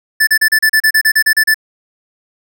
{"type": "tone bursts", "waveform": "square", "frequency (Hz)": 1752, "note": "A6", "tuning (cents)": -8, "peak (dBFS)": -8, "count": 13, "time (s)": [0.2, 1.544], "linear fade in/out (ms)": 10, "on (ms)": 72, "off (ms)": 34, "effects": []}